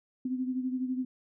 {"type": "beating tone pair", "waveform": "sine", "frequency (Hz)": [254.4, 266.4], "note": ["C4", "C4"], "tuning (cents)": [-48, 31], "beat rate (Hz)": 12, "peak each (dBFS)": [-30, -37], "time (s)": [0.25, 1.05], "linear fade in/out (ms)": 5, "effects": []}